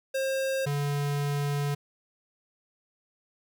square tone pair in turn, 534 / 143.66 Hz, C5 / D3, +35 / -38 cents, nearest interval octave + major seventh, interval 2273 cents, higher first, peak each -27 dBFS, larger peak neither, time 0.14-0.66 / 0.66-1.75 s, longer second, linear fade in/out 10 ms, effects none

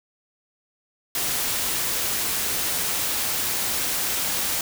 white noise, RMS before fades -25 dBFS, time 1.15-4.61 s, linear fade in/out 2 ms, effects none

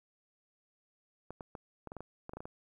clicks, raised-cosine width 1 ms, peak -29 dBFS, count 12, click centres 1.306 / 1.408 / 1.552 / 1.873 / 1.919 / 1.967 / 2.006 / 2.294 / 2.335 / 2.37 / 2.405 / 2.455 s, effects 11-bit

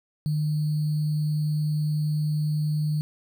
sine tone with sample-and-hold, 151.7 Hz, D#3, 44 cents flat, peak -22 dBFS, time 0.26-3.01 s, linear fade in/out 0 ms, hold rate 4410 Hz, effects none

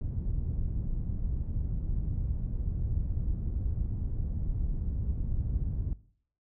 pink low-pass noise, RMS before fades -31 dBFS, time 0.01-5.93 s, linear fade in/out 2 ms, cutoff 110 Hz, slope 12 dB/octave, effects noise-tail reverb RT60 0.6 s tail -20 dB re dry

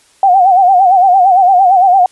sine tone with vibrato, 748 Hz, F#5, 19 cents sharp, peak -4 dBFS, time 0.23-2.06 s, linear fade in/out 2 ms, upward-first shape sine, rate 8.8 Hz, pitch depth 100 cents each way, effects white hiss -49 dBFS RMS until 2.11 s + resampled to 24000 Hz

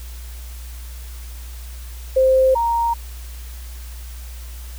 sine tone pair in turn, 523.3 / 932.4 Hz, C5 / A#5, 0 / 0 cents, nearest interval minor seventh, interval 1000 cents, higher second, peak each -11 / -16 dBFS, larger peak first, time 2.16-2.55 / 2.55-2.94 s, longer neither, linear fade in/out 10 ms, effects added 60 Hz sine -31 dBFS peak until 4.78 s + white hiss -43 dBFS RMS until 4.78 s

